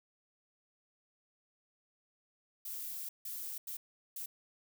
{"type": "noise bursts at uneven times", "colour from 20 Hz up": "violet", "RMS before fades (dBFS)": -42, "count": 4, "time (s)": [[2.65, 3.09], [3.25, 3.58], [3.67, 3.77], [4.16, 4.26]], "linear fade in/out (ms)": 5, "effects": []}